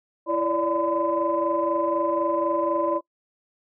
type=tone cluster; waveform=sine; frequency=335 / 570 / 594 / 1014 Hz; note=E4 / C#5 / D5 / B5; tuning=+28 / +48 / +20 / +45 cents; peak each=-26 dBFS; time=0.26-3.01 s; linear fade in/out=50 ms; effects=noise-tail reverb RT60 0.1 s tail -21 dB re dry + tanh soft clip ceiling -11 dBFS